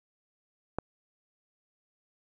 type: click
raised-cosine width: 1 ms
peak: -16 dBFS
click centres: 0.786 s
effects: none